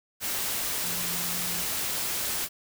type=tone in noise; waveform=sine; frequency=174.61 Hz; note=F3; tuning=in tune; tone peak=-40 dBFS; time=0.81-1.65 s; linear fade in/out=50 ms; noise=white; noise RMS=-30 dBFS; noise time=0.2-2.49 s; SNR=-13 dB; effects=none